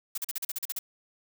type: noise bursts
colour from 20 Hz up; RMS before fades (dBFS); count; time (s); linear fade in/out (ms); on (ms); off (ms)
blue; -32; 10; 0.15-0.79; 5; 28; 40
effects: none